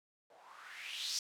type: noise with low-pass filter sweep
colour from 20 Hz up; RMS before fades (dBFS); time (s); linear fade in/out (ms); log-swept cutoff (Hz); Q
violet; -44; 0.3-1.19; 2; 610 to 5400; 3.9
effects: none